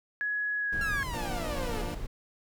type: tone with pitch glide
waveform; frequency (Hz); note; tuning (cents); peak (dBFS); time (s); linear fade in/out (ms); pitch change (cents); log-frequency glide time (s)
sine; 1681 to 1653.1; G#6 to G#6; +20 to -8; -28; 0.21-1.03; 0; -28; 0.59-0.75
type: noise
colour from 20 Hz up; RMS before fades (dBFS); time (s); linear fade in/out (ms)
brown; -36; 0.72-2.07; 10
type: exponential sweep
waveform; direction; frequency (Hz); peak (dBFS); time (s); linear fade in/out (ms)
sawtooth; down; 1396.9 to 409.1; -33; 0.81-1.82; 2
type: chord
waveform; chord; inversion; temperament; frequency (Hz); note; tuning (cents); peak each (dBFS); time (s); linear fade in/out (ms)
15% pulse; Bb major; second; equal with one note detuned; 174.61 / 238.1 / 293.7; F3 / Bb3 / D4; 0 / +37 / 0; -34; 1.13-1.95; 10
effects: none